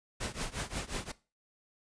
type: noise with tremolo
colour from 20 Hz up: pink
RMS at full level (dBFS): -34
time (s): 0.2-1.12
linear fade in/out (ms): 10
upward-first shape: triangle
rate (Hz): 5.6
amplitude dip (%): 95
effects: noise-tail reverb RT60 0.3 s tail -18 dB re dry + resampled to 22050 Hz